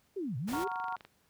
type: linear two-way sweep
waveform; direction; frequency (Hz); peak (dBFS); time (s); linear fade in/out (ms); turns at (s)
sine; down then up; 415.3 to 110.4 to 415.3; -33; 0.16-0.68; 10; 0.37
type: noise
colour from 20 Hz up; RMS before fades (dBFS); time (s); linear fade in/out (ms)
pink; -42; 0.47-0.65; 20
type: chord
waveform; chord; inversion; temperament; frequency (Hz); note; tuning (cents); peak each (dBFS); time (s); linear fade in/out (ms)
sine; Gb major seventh; none; equal; 740 / 932.3 / 1108.7 / 1396.9; Gb5 / Bb5 / Db6 / F6; 0 / 0 / 0 / 0; -40 / -37 / -41 / -41; 0.53-0.96; 5
type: click train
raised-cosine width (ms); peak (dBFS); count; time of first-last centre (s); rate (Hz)
0.3; -33; 13; 0.55-1.05; 24
effects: pink hiss -70 dBFS RMS until 1.29 s + high-pass 60 Hz 12 dB/octave